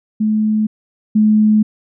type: tone pair in turn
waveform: sine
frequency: 215.2 / 214.1 Hz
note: A3 / A3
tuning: -38 / -47 cents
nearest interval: unison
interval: 9 cents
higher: first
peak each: -12 / -8 dBFS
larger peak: second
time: 0.2-0.67 / 1.15-1.63 s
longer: second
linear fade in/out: 10 ms
effects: none